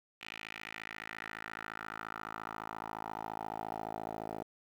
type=tone with band-pass filter sweep; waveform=10% pulse; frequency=54.4 Hz; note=A1; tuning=19 cents flat; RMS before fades=-43 dBFS; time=0.21-4.43 s; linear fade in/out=5 ms; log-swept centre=2600 to 590 Hz; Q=3; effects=10-bit